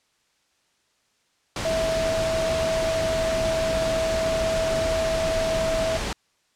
sine tone in noise, 649 Hz, E5, 27 cents flat, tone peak -22 dBFS, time 1.65-5.97 s, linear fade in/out 2 ms, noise pink, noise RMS -28 dBFS, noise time 1.56-6.13 s, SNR +3 dB, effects white hiss -67 dBFS RMS until 6.55 s + low-pass 7000 Hz 12 dB/octave

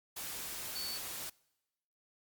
sine tone in noise, 4472 Hz, C#8, 14 cents sharp, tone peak -39 dBFS, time 0.75-0.98 s, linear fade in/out 10 ms, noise white, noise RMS -42 dBFS, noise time 0.16-1.3 s, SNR 0 dB, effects noise-tail reverb RT60 1.0 s tail -25 dB re dry + Opus 48 kbps

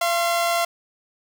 sawtooth tone pair together, 683.2 / 1060 Hz, F5 / C6, -38 / +22 cents, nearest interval minor sixth, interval 760 cents, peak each -16 / -24 dBFS, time 0.01-0.65 s, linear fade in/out 5 ms, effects none

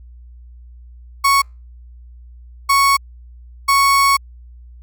35% pulse tone bursts at uneven times, 1108.7 Hz, C#6, in tune, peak -9 dBFS, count 3, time 1.24-1.42 / 2.69-2.97 / 3.68-4.17 s, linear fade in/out 10 ms, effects added 60 Hz sine -37 dBFS peak until 4.82 s + Opus 48 kbps

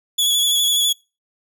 sawtooth tone with vibrato, 3400 Hz, G#7, 40 cents sharp, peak -12 dBFS, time 0.18-0.93 s, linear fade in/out 10 ms, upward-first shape square, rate 12 Hz, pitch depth 26 cents each way, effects noise-tail reverb RT60 0.3 s tail -25 dB re dry

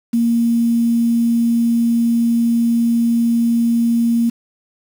sine tone with quantisation, 233.1 Hz, A#3, in tune, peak -12 dBFS, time 0.13-4.3 s, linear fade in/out 10 ms, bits 6, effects none

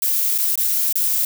violet noise with dropouts, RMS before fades -19 dBFS, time 0.02-1.25 s, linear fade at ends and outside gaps 2 ms, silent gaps 0.38-0.385 / 0.556-0.576 / 0.927-0.955 s, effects none

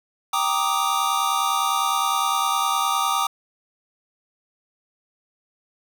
square chord, Eb major seventh, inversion first, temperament equal, 784 / 932.3 / 1174.7 / 1244.5 Hz, G5 / Bb5 / D6 / Eb6, 0 / 0 / 0 / 0 cents, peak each -28 / -28 / -25 / -25 dBFS, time 0.33-3.27 s, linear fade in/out 5 ms, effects 8-bit

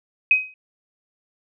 sine tone with exponential decay, 2524 Hz, D#7, 24 cents sharp, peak -9 dBFS, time 0.31-0.54 s, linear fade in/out 2 ms, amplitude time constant 50 ms, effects none

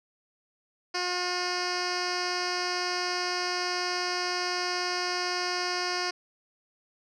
10% pulse tone with low-pass filter, 358.8 Hz, F4, 47 cents sharp, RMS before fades -30 dBFS, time 0.94-6.11 s, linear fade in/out 10 ms, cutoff 4900 Hz, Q 4, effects none

